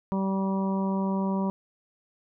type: harmonic tone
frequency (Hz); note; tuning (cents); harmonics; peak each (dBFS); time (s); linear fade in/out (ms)
193.2; G3; -25; 1 / 2 / 3 / 4 / 5 / 6; -25 / -35 / -36 / -43 / -34 / -44; 0.12-1.5; 0
effects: none